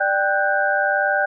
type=tone cluster; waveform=sine; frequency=591 / 782 / 1478 / 1579 Hz; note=D5 / G5 / F#6 / G6; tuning=+11 / -4 / -2 / +12 cents; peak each=-22 dBFS; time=0-1.26 s; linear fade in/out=10 ms; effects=none